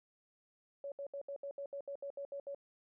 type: tone bursts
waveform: sine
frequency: 561 Hz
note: C#5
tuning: 21 cents sharp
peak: -40 dBFS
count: 12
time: 0.84-2.547 s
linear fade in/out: 2 ms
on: 79 ms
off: 69 ms
effects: none